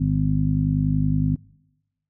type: harmonic tone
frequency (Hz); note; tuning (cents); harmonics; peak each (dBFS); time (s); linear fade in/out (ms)
50.7; G#1; -41; 1 / 2 / 3 / 4 / 5; -27 / -25 / -21 / -33 / -24; 0-1.36; 10
effects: noise-tail reverb RT60 1.0 s tail -25 dB re dry